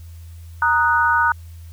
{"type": "chord", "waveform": "sine", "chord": "D# minor", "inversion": "second", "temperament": "equal", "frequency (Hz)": [932.3, 1244.5, 1480], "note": ["A#5", "D#6", "F#6"], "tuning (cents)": [0, 0, 0], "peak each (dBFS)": [-18, -20, -17], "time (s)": [0.62, 1.32], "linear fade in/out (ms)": 2, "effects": ["added 83 Hz sine -35 dBFS peak until 1.72 s", "white hiss -54 dBFS RMS until 1.72 s"]}